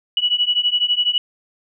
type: beating tone pair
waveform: sine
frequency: 2932 / 2944 Hz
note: F#7 / F#7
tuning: -16 / -9 cents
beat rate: 12 Hz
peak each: -19 / -18 dBFS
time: 0.17-1.18 s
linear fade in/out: 2 ms
effects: none